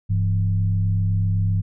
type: tone with frequency modulation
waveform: sine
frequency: 100 Hz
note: G2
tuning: 35 cents sharp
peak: -17 dBFS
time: 0.09-1.62 s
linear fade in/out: 20 ms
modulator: 67.9 Hz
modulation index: 0.63
effects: none